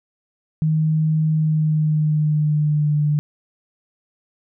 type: tone with pitch glide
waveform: sine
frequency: 156.6 to 148.84 Hz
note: D#3 to D3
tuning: +11 to +24 cents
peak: -15 dBFS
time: 0.62-3.19 s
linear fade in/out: 0 ms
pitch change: -87 cents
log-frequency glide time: 1.31-2.96 s
effects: none